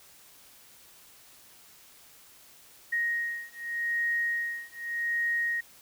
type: beating tone pair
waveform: sine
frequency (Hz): 1874 / 1874.84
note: A#6 / A#6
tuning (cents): +9 / +9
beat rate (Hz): 0.84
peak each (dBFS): -31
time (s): 2.92-5.61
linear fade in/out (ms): 10
effects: white hiss -55 dBFS RMS until 5.81 s